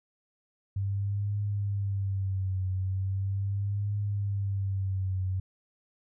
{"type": "tone with vibrato", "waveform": "sine", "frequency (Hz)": 98, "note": "G2", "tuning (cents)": 0, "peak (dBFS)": -27, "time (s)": [0.76, 5.4], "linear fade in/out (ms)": 5, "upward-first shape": "triangle", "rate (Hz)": 0.39, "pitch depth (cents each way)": 85, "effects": []}